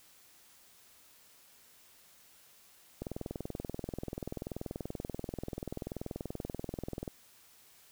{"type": "click train", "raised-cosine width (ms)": 2, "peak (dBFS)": -24, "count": 85, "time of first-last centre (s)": [3.02, 7.078], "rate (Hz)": 20.7, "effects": ["white hiss -61 dBFS RMS until 7.91 s"]}